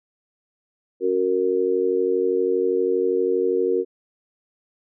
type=harmonic tone; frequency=92.5 Hz; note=F#2; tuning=in tune; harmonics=3 / 4 / 5; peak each=-29 / -21 / -21 dBFS; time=1-3.85 s; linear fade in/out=50 ms; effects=none